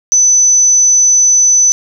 sine tone, 6020 Hz, F#8, 29 cents sharp, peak -5 dBFS, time 0.12-1.72 s, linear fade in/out 0 ms, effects none

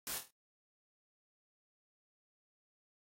white noise with echo, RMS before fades -41 dBFS, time 0.07-0.18 s, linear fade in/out 0 ms, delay 25 ms, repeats 5, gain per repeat -6 dB, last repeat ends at 0.305 s, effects AAC 48 kbps

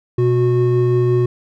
triangle tone pair together, 123.47 / 364.7 Hz, B2 / F#4, 0 / -25 cents, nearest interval octave + perfect fifth, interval 1875 cents, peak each -13 dBFS, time 0.18-1.26 s, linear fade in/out 5 ms, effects none

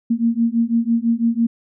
sine beating tone pair, 228.7 / 234.7 Hz, A#3 / A#3, -33 / +12 cents, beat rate 6 Hz, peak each -18 dBFS, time 0.1-1.47 s, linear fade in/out 10 ms, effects none

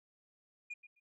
sine tone with echo, 2434 Hz, D#7, 39 cents flat, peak -38 dBFS, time 0.7-0.74 s, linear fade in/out 10 ms, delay 130 ms, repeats 2, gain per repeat -15 dB, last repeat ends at 1 s, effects tanh soft clip ceiling -39 dBFS

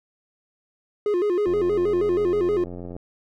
triangle tone with vibrato, 383.9 Hz, G4, 36 cents flat, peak -17 dBFS, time 1.06-2.64 s, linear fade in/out 2 ms, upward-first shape square, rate 6.3 Hz, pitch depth 140 cents each way
click train, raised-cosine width 2 ms, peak -23 dBFS, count 133, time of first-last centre 1.47-2.965 s, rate 88.3 Hz
effects none

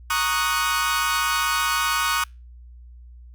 sawtooth chord, D# minor seventh, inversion second, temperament equal, 932.3 / 1108.7 / 1244.5 / 1480 Hz, A#5 / C#6 / D#6 / F#6, 0 / 0 / 0 / 0 cents, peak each -26 / -22 / -21 / -22 dBFS, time 0.1-2.24 s, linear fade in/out 5 ms, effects added 60 Hz sine -41 dBFS peak until 3.34 s + Opus 48 kbps

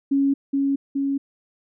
sine tone with echo, 276.6 Hz, C#4, 4 cents flat, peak -16 dBFS, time 0.11-0.34 s, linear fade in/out 10 ms, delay 420 ms, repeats 2, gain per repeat -2 dB, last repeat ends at 1.18 s, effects none

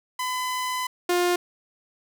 sawtooth tone pair in turn, 1009 / 353.9 Hz, B5 / F4, +37 / +23 cents, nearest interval octave + tritone, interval 1814 cents, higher first, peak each -22 / -16 dBFS, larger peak second, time 0.19-0.87 / 1.09-1.36 s, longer first, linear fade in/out 5 ms, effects none

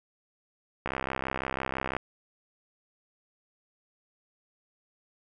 click train, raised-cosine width 0.5 ms, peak -15 dBFS, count 74, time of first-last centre 0.86-1.966 s, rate 66 Hz, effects none

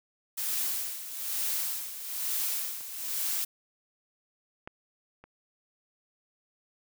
blue noise with tremolo, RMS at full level -30 dBFS, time 0.37-3.45 s, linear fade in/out 10 ms, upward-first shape sine, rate 1.1 Hz, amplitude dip 70%
clicks, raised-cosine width 0.5 ms, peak -35 / -25 / -35 dBFS, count 3, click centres 2.809 / 4.675 / 5.24 s
effects none

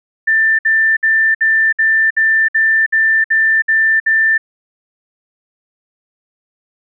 sine tone bursts, 1780 Hz, A6, 20 cents sharp, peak -9 dBFS, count 11, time 0.27-4.38 s, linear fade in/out 10 ms, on 320 ms, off 59 ms, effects none

